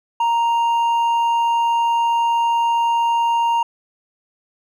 sine tone with hard clipping, 932.3 Hz, A#5, in tune, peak -16 dBFS, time 0.2-3.63 s, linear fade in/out 5 ms, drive 4 dB, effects none

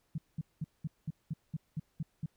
sine tone bursts, 156 Hz, D#3, 5 cents sharp, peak -32 dBFS, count 10, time 0.15-2.26 s, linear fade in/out 5 ms, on 31 ms, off 200 ms, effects pink hiss -75 dBFS RMS until 2.36 s

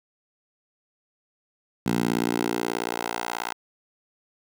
10% pulse tone with high-pass filter sweep, 58.4 Hz, A#1, 4 cents sharp, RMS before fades -27 dBFS, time 1.86-3.53 s, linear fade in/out 5 ms, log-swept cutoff 180 to 900 Hz, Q 1.4, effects none

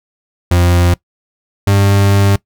40% pulse tone pair in turn, 87.6 / 99.5 Hz, F2 / G2, +6 / +26 cents, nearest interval major second, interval 220 cents, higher second, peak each -7 dBFS, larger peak neither, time 0.51-0.94 / 1.67-2.36 s, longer second, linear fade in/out 5 ms, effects noise-tail reverb RT60 0.1 s tail -21 dB re dry

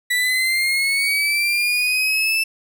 35% pulse linear sweep, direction up, 1960 to 2651 Hz, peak -15 dBFS, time 0.1-2.44 s, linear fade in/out 10 ms, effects none

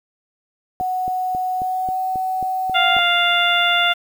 sine tone with pitch glide, 740 to 750.3 Hz, F#5 to F#5, 0 to +24 cents, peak -19 dBFS, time 0.8-2.99 s, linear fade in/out 0 ms, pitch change +24 cents, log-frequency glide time 1.56-1.99 s
click train, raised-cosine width 2 ms, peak -19 dBFS, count 9, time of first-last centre 0.81-2.966 s, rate 3.71 Hz
harmonic tone, 698.5 Hz, F5, in tune, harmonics 1 / 2 / 3 / 4 / 5, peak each -21 / -19 / -22 / -21 / -20 dBFS, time 2.74-3.94 s, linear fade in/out 20 ms
effects 7-bit

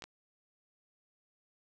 clicks, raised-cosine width 0.2 ms, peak -27 dBFS, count 2, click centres 0.022 / 0.04 s, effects none

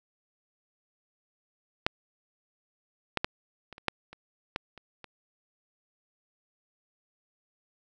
clicks, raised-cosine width 0.3 ms, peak -7 / -10 / -10 / -27 / -30 / -9 / -29 / -14 / -30 / -27 dBFS, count 10, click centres 1.865 / 3.173 / 3.245 / 3.727 / 3.781 / 3.883 / 4.13 / 4.561 / 4.777 / 5.043 s, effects none

